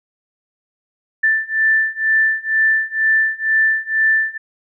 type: beating tone pair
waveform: sine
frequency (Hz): 1767 / 1769.1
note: A6 / A6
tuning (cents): +7 / +9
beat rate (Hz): 2.1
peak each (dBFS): -17 / -16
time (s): 1.23-4.38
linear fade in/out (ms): 10
effects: none